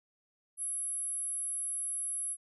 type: tone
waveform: sine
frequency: 10880 Hz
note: F9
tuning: 46 cents flat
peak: -33 dBFS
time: 0.57-2.37 s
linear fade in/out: 50 ms
effects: none